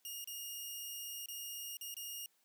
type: tone with dropouts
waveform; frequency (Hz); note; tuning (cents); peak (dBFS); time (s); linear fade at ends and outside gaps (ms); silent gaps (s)
10% pulse; 2844; F7; +31; -34; 0.05-2.26; 1; 0.243-0.274 / 1.259-1.285 / 1.77-1.811 / 1.942-1.967
effects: white hiss -75 dBFS RMS until 2.44 s + high-pass 200 Hz 12 dB/octave